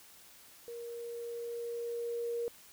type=tone with level ramp; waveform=sine; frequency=470.8 Hz; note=A#4; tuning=17 cents sharp; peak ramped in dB=-41 to -32 dBFS; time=0.68-2.48 s; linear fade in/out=0 ms; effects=white hiss -57 dBFS RMS until 2.72 s